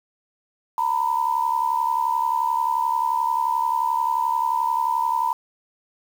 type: tone pair together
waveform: sine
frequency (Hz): 916.4 / 987.8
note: A#5 / B5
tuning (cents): -30 / 0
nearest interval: minor second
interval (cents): 130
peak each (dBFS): -22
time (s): 0.78-5.33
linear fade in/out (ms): 2
effects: 7-bit